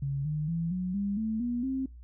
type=tone with pitch steps; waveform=sine; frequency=138.59 / 152.01 / 166.73 / 182.87 / 200.6 / 220 / 241.3 / 264.7 Hz; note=C#3 / D#3 / E3 / F#3 / G3 / A3 / B3 / C4; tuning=0 / -40 / +20 / -20 / +40 / 0 / -40 / +20 cents; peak=-28 dBFS; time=0.02-1.86 s; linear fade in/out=5 ms; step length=230 ms; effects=noise-tail reverb RT60 0.2 s tail -22 dB re dry + added 60 Hz sine -45 dBFS peak until 2.03 s